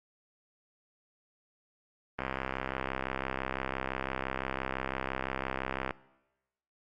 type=click train; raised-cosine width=0.5 ms; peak=-17 dBFS; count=246; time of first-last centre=2.19-5.908 s; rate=65.9 Hz; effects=noise-tail reverb RT60 1.0 s tail -21 dB re dry + Opus 24 kbps